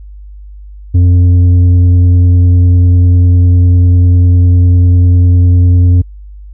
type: tone with tanh clipping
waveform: triangle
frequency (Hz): 89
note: F2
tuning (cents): +33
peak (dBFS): -4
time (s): 0.94-6.02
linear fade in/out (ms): 10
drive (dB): 10
effects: added 50 Hz sine -27 dBFS peak until 6.53 s